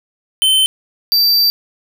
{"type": "tone pair in turn", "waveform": "square", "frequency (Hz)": [3078, 4665], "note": ["G7", "D8"], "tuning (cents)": [-32, -12], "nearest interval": "perfect fifth", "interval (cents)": 720, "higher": "second", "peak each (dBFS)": [-10, -10], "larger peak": "neither", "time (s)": [[0.42, 0.66], [1.12, 1.5]], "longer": "second", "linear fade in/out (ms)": 0, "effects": []}